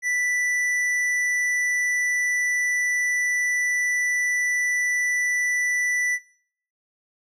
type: tone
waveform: square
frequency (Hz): 1975.5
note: B6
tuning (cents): 0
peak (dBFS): -22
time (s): 0.02-6.19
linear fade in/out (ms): 50
effects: noise-tail reverb RT60 0.6 s tail -21 dB re dry + low-pass 9000 Hz 12 dB/octave